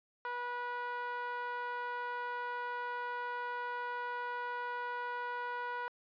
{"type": "tone with band-pass filter", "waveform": "sawtooth", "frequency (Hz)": 487.2, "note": "B4", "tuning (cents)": -24, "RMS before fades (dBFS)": -39, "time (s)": [0.25, 5.88], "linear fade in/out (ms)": 0, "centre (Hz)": 1200, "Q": 4.1, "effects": ["resampled to 11025 Hz"]}